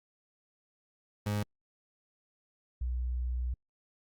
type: tone pair in turn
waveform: 30% pulse / sine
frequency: 103.83 / 61.54 Hz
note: G#2 / B1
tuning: 0 / -5 cents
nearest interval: major sixth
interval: 905 cents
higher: first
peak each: -27 / -30 dBFS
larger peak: first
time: 1.26-1.43 / 2.81-3.54 s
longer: second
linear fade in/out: 5 ms
effects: Opus 48 kbps